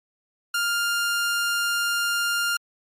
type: tone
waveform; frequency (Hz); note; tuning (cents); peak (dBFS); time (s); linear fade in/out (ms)
sawtooth; 1402; F6; +6; -18; 0.54-2.57; 5
effects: MP3 64 kbps